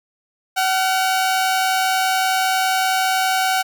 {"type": "tone pair together", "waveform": "sawtooth", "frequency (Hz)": [755, 1398.3], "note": ["F#5", "F6"], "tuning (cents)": [35, 2], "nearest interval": "major seventh", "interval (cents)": 1067, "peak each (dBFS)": [-13, -22], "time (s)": [0.56, 3.63], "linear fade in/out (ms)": 20, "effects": []}